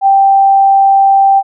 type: tone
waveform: sine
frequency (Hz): 784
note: G5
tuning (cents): 0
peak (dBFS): -4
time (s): 0.01-1.43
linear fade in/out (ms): 50
effects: none